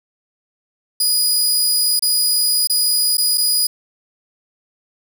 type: tone with dropouts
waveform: 20% pulse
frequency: 4929 Hz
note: D#8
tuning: 17 cents flat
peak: -8 dBFS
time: 1-3.67 s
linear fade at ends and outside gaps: 5 ms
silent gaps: 1.994-2.023 / 2.673-2.697 / 3.171-3.18 / 3.375-3.379 s
effects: none